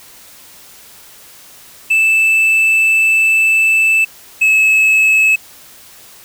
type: tone pair in turn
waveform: triangle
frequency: 2637 / 2590 Hz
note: E7 / E7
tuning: 0 / -31 cents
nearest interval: unison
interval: 31 cents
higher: first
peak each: -7 / -6 dBFS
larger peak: second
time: 1.9-4.05 / 4.41-5.36 s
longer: first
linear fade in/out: 10 ms
effects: white hiss -40 dBFS RMS until 6.24 s